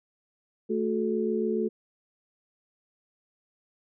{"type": "tone cluster", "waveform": "sine", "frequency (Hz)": [220.4, 366.6, 433.6], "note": ["A3", "F#4", "A4"], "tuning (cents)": [3, -16, -25], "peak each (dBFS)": -29, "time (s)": [0.69, 1.69], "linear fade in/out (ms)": 20, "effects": []}